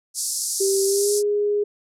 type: band-pass noise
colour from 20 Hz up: white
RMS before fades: -26 dBFS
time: 0.14-1.23 s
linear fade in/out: 50 ms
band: 4800 to 11000 Hz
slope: 48 dB/octave
type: tone with pitch glide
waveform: sine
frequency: 389.8 to 413 Hz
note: G4 to G#4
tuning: -10 to -10 cents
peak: -18 dBFS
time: 0.6-1.64 s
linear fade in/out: 10 ms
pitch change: +100 cents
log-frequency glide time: 0.85-1.13 s
effects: none